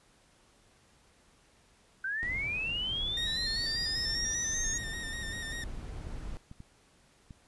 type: linear sweep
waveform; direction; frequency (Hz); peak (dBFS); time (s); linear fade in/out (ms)
sine; up; 1515 to 6645; -31; 2.04-4.78; 5
type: noise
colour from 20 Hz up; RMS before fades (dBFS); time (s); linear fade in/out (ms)
brown; -41; 2.23-6.37; 0
type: tone with vibrato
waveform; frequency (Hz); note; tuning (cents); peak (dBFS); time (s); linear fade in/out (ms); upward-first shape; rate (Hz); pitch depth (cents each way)
sawtooth; 1838; A#6; -25; -34; 3.17-5.64; 2; square; 5.1; 34
type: clicks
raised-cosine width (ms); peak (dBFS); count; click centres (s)
5; -34; 10; 3.75 / 3.812 / 3.977 / 5.362 / 5.636 / 5.776 / 6.069 / 6.514 / 6.604 / 7.308
effects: pink hiss -64 dBFS RMS until 7.47 s + resampled to 24000 Hz